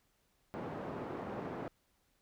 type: band-pass noise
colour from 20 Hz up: pink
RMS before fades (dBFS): -42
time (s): 0.54-1.68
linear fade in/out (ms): 0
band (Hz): 170 to 960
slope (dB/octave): 12
effects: pink hiss -75 dBFS RMS until 2.21 s